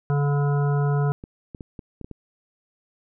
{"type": "harmonic tone", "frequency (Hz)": 143.4, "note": "D3", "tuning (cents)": -41, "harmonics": [1, 3, 5, 7, 9, 10], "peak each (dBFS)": [-19, -29, -33, -36, -38, -39], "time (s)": [0.1, 1.12], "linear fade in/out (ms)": 0}
{"type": "clicks", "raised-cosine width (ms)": 3, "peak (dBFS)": -23, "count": 7, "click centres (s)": [1.239, 1.548, 1.608, 1.792, 2.013, 2.045, 2.113]}
{"effects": []}